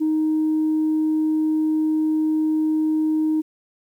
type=tone; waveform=sine; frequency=311.7 Hz; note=D#4; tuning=3 cents sharp; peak=-16 dBFS; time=0-3.42 s; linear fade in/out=20 ms; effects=tanh soft clip ceiling -14 dBFS + 9-bit